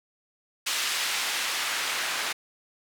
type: noise with band-pass filter sweep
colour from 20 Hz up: white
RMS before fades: -29 dBFS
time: 0.66-2.33 s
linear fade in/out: 10 ms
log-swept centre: 2700 to 1600 Hz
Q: 0.73
effects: none